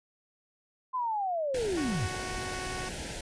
sine linear sweep, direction down, 1040 to 69.3 Hz, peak -28 dBFS, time 0.93-2.08 s, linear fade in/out 20 ms
pink band-stop noise, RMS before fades -38 dBFS, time 1.54-3.21 s, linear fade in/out 5 ms, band 950 to 1400 Hz, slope 96 dB/octave
10% pulse tone, 370 Hz, F#4, in tune, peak -28 dBFS, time 1.77-2.89 s, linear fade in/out 5 ms
effects resampled to 22050 Hz

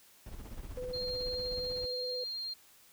brown noise with tremolo, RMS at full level -42 dBFS, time 0.26-1.86 s, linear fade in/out 2 ms, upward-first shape sine, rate 16 Hz, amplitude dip 65%
sine tone with vibrato, 501 Hz, B4, 25 cents sharp, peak -37 dBFS, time 0.77-2.24 s, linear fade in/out 5 ms, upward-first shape triangle, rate 19 Hz, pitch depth 17 cents each way
sine tone, 4203 Hz, C8, 7 cents sharp, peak -36 dBFS, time 0.93-2.54 s, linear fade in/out 10 ms
effects white hiss -61 dBFS RMS until 2.92 s

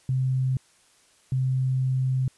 sine tone pair in turn, 130.3 / 130.3 Hz, C3 / C3, -7 / -7 cents, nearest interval unison, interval 0 cents, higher neither, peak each -21 dBFS, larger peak neither, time 0.09-0.57 / 1.32-2.28 s, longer second, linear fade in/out 2 ms, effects white hiss -60 dBFS RMS until 2.37 s + resampled to 24000 Hz

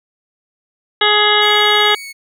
harmonic tone, 418.9 Hz, G#4, 15 cents sharp, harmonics 1 / 2 / 3 / 4 / 5 / 7 / 8 / 9, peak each -18 / -18 / -18 / -18 / -18 / -18 / -18 / -18 dBFS, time 1.01-1.95 s, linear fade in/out 5 ms
sawtooth tone with vibrato, 2217 Hz, C#7, in tune, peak -25 dBFS, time 1.41-2.13 s, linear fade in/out 20 ms, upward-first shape sine, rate 2.3 Hz, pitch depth 19 cents each way
effects none

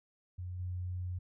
sine tone with level steps, 90.3 Hz, F#2, 42 cents flat, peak -38 / -35 dBFS, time 0.38-1.19 s, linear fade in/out 10 ms, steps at 0.59 s, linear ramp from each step 10 ms, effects none

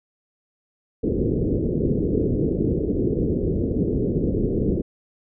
white low-pass noise, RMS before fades -22 dBFS, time 1.03-4.82 s, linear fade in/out 10 ms, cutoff 450 Hz, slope 48 dB/octave, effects none

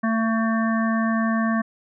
harmonic tone, 224.4 Hz, A3, 34 cents sharp, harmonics 1 / 3 / 5 / 7 / 8, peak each -20 / -29 / -28 / -33 / -31 dBFS, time 0.03-1.62 s, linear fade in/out 10 ms, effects none

